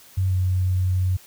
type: tone with pitch glide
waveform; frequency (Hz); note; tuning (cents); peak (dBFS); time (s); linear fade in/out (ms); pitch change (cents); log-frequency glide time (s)
sine; 94.3 to 92.2; F#2 to F#2; +33 to -6; -18; 0.17-1.17; 10; -39; 0.28-0.34
effects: white hiss -49 dBFS RMS until 1.26 s